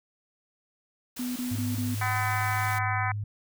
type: noise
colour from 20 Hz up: white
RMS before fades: -40 dBFS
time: 1.16-2.79 s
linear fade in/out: 10 ms
type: tone bursts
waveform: sine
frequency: 248.4 Hz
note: B3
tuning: 10 cents sharp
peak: -29 dBFS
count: 4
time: 1.19-1.948 s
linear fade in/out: 5 ms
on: 170 ms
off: 26 ms
type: tone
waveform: sine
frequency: 103.83 Hz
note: G#2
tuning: in tune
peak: -29 dBFS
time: 1.51-3.24 s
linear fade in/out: 5 ms
type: harmonic tone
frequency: 253 Hz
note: B3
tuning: 42 cents sharp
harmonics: 3 / 4 / 5 / 6 / 7 / 8 / 9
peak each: -32 / -33 / -34 / -35 / -35 / -36 / -37 dBFS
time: 2.01-3.12 s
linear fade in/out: 5 ms
effects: none